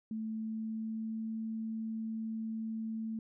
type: tone with pitch glide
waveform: sine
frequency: 220 to 222.2 Hz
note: A3 to A3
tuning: 0 to +17 cents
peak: -35 dBFS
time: 0.11-3.19 s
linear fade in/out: 2 ms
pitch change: +17 cents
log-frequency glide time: 0.27-1.34 s
effects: none